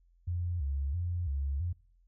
sine tone with vibrato, 78 Hz, D#2, 5 cents sharp, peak -30 dBFS, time 0.27-1.73 s, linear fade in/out 10 ms, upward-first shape square, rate 1.5 Hz, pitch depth 200 cents each way, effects noise-tail reverb RT60 0.5 s tail -23 dB re dry + added 43 Hz sine -62 dBFS peak until 2.07 s

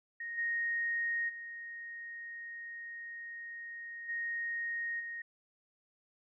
sine tone with level steps, 1864.7 Hz, A#6, in tune, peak -38 / -31 / -42 / -34 / -39 dBFS, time 0.2-5.22 s, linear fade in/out 5 ms, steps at 0.37 / 1.28 / 4.08 / 4.99 s, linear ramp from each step 20 ms, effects none

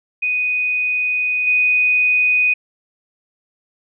sine tone with level steps, 2489 Hz, D#7, in tune, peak -16 / -12 dBFS, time 0.22-2.54 s, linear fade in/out 10 ms, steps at 1.47 s, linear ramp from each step 2 ms, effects none

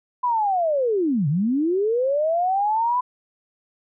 sine linear two-way sweep, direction down then up, 1009 to 133.8 to 1009 Hz, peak -18 dBFS, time 0.23-3.01 s, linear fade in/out 10 ms, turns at 1.28 s, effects none

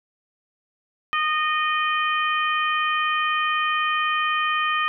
harmonic tone, 616 Hz, D#5, 17 cents flat, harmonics 2 / 3 / 4 / 5, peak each -22 / -26 / -28 / -30 dBFS, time 1.13-4.88 s, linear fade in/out 0 ms, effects none

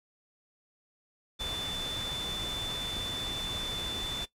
sine tone in noise, 3520 Hz, A7, in tune, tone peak -33 dBFS, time 1.39-4.26 s, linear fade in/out 20 ms, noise pink, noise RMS -39 dBFS, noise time 1.39-4.26 s, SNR +3 dB, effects noise-tail reverb RT60 0.1 s tail -17 dB re dry + low-pass 11000 Hz 12 dB/octave

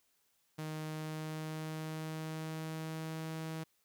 sawtooth tone with pitch glide, 155.7 to 159.98 Hz, D#3 to D#3, +2 to +48 cents, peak -35 dBFS, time 0.58-3.64 s, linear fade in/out 10 ms, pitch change +46 cents, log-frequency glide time 0.9-3.34 s, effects white hiss -75 dBFS RMS until 3.84 s

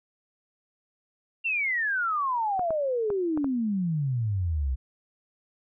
sine exponential sweep, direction down, 2776 to 61.74 Hz, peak -24 dBFS, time 1.44-4.76 s, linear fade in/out 20 ms
clicks, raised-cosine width 1 ms, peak -21 dBFS, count 5, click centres 2.594 / 2.706 / 3.103 / 3.375 / 3.444 s
effects none

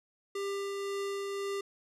square tone with tremolo, 397.5 Hz, G4, 24 cents sharp, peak -33 dBFS, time 0.35-1.61 s, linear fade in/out 5 ms, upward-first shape triangle, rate 1.9 Hz, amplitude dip 25%, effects low-pass 10000 Hz 12 dB/octave

